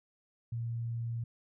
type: tone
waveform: sine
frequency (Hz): 116.54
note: A#2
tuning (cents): 0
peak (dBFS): -33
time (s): 0.52-1.24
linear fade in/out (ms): 5
effects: none